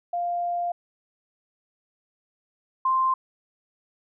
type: tone pair in turn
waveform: sine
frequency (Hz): 698.5 / 1046.6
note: F5 / C6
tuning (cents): 0 / 0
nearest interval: perfect fifth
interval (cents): 700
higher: second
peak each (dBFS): -24 / -19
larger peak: second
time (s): 0.13-0.72 / 2.85-3.14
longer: first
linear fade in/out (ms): 5
effects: none